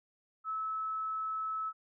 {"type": "tone", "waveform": "sine", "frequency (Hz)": 1300, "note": "E6", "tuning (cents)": -24, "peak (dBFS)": -33, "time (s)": [0.44, 1.73], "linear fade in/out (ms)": 50, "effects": []}